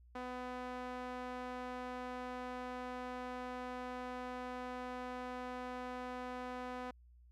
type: tone with band-pass filter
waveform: sawtooth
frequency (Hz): 250.6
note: B3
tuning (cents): +25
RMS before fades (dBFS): -44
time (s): 0.15-6.91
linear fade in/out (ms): 5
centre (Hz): 910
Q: 0.83
effects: added 60 Hz sine -59 dBFS peak until 7.31 s